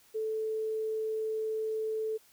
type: tone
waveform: sine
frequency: 438 Hz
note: A4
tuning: 8 cents flat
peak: -30 dBFS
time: 0.14-2.18 s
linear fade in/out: 20 ms
effects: white hiss -62 dBFS RMS until 2.32 s